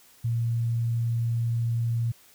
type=tone; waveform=sine; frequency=116.54 Hz; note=A#2; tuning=in tune; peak=-23 dBFS; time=0.24-2.12 s; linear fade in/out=10 ms; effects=white hiss -56 dBFS RMS until 2.34 s